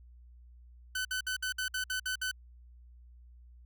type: tone bursts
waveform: sawtooth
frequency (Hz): 1510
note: F#6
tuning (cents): +35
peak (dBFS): -28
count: 9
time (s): 0.95-2.314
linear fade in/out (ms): 5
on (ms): 100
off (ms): 58
effects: added 60 Hz sine -52 dBFS peak until 3.65 s